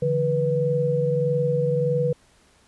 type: tone cluster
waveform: sine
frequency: 145.2 / 166.8 / 489.2 Hz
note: D3 / E3 / B4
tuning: -19 / +21 / -16 cents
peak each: -24 / -30 / -21 dBFS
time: 0.02-2.13 s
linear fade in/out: 5 ms
effects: pink hiss -58 dBFS RMS until 2.67 s + resampled to 24000 Hz